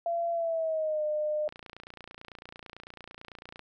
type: tone with pitch glide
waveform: sine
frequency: 680 to 605.8 Hz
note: F5 to D#5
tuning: -46 to -46 cents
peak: -27 dBFS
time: 0.06-1.48 s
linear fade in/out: 2 ms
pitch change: -200 cents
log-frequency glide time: 0.32-1.04 s
type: click train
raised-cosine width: 0.3 ms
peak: -28 dBFS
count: 62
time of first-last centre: 1.49-3.593 s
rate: 29 Hz
effects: none